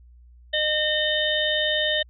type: harmonic tone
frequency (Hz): 610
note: D#5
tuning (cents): -34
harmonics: 1 / 3 / 5 / 6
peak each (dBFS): -26 / -26 / -26 / -26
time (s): 0.53-2.03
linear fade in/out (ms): 10
effects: added 60 Hz sine -47 dBFS peak until 2.09 s